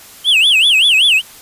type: tone with vibrato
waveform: triangle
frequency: 2960 Hz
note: F#7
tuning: in tune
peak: -6 dBFS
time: 0.24-1.22 s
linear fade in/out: 50 ms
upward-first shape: sine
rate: 5.2 Hz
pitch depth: 280 cents each way
effects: white hiss -38 dBFS RMS until 1.41 s + resampled to 32000 Hz